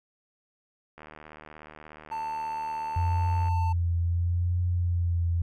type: click train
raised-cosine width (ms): 0.5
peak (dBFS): -30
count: 193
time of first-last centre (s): 0.98-3.483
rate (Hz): 76.7
type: tone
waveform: triangle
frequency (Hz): 891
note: A5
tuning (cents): +22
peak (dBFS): -28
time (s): 2.11-3.73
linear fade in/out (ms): 10
type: tone with vibrato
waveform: sine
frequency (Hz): 87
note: F2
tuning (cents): -6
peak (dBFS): -23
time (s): 2.96-5.42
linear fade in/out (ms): 5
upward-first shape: triangle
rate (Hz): 0.75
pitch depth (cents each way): 39
effects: none